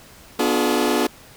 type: chord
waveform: sawtooth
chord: B diminished seventh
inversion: none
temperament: just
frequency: 246.9 / 296.3 / 355.6 / 426.7 Hz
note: B3 / D4 / F4 / Ab4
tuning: 0 / +15 / +31 / +47 cents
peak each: -19 dBFS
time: 0.39-1.07 s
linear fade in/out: 5 ms
effects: pink hiss -46 dBFS RMS until 1.36 s